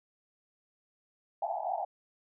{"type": "band-pass noise", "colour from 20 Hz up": "pink", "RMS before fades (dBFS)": -34, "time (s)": [1.42, 1.85], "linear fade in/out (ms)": 5, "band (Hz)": [660, 850], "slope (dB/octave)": 96, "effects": []}